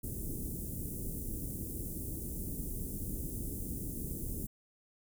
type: band-stop noise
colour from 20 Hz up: pink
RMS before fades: -39 dBFS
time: 0.03-4.47 s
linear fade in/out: 10 ms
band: 360 to 9400 Hz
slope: 24 dB/octave
effects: none